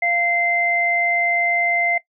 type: tone pair together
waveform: sine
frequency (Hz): 693 / 2077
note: F5 / C7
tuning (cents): -14 / -13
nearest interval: octave + perfect fifth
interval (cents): 1901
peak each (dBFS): -22 / -18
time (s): 0.02-1.98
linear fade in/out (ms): 5
effects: noise-tail reverb RT60 0.1 s tail -18 dB re dry